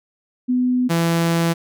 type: tone pair in turn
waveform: sine / sawtooth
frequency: 250.3 / 167.43 Hz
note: B3 / E3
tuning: +23 / +27 cents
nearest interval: perfect fifth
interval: 696 cents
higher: first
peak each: -15 / -12 dBFS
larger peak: second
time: 0.48-0.89 / 0.89-1.54 s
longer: second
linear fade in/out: 20 ms
effects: none